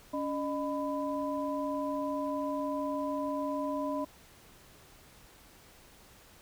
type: tone cluster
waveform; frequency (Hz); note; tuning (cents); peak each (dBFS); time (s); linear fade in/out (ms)
sine; 282.4 / 611 / 999; C#4 / D#5 / B5; +32 / -32 / +20; -34 / -35 / -37; 0.13-4.05; 10
effects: pink hiss -57 dBFS RMS until 6.41 s